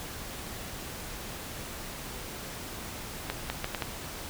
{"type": "accelerating click train", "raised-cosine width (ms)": 0.3, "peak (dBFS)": -14, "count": 5, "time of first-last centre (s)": [3.3, 3.822], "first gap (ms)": 200, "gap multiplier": 0.72, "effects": ["pink hiss -40 dBFS RMS until 4.29 s"]}